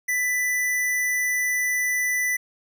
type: tone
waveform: square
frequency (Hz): 1988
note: B6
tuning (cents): +11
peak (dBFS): -22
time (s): 0.08-2.37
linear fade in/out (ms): 10
effects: none